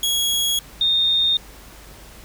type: tone pair in turn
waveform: sawtooth / sine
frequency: 3322 / 3665 Hz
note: G#7 / A#7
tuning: 0 / -30 cents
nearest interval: major second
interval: 170 cents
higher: second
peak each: -15 / -15 dBFS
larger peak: neither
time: 0.03-0.59 / 0.81-1.37 s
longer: neither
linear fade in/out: 2 ms
effects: added 50 Hz sine -44 dBFS peak until 2.24 s + pink hiss -44 dBFS RMS until 2.24 s